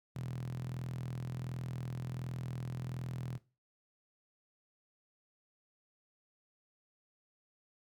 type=tone with high-pass filter; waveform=sawtooth; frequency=41.37 Hz; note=E1; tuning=7 cents sharp; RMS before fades=-41 dBFS; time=0.15-3.38 s; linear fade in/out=10 ms; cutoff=130 Hz; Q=6.2; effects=noise-tail reverb RT60 0.3 s tail -17 dB re dry